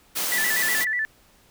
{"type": "high-pass noise", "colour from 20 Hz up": "white", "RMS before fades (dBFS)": -26, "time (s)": [0.15, 0.85], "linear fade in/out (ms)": 20, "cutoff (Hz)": 150, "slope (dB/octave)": 24}
{"type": "tone with vibrato", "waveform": "sine", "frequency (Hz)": 1854, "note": "A#6", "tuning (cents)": -10, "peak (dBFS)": -22, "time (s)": [0.32, 1.05], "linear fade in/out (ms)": 0, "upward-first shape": "square", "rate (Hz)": 8.2, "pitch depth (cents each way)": 96}
{"effects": ["pink hiss -57 dBFS RMS until 1.5 s"]}